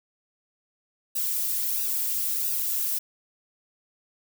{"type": "noise with flanger", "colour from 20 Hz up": "violet", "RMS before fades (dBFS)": -27, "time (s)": [1.15, 2.99], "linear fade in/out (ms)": 10, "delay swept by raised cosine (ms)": [0.92, 2.72], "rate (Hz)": 1.5, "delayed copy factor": -0.8, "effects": []}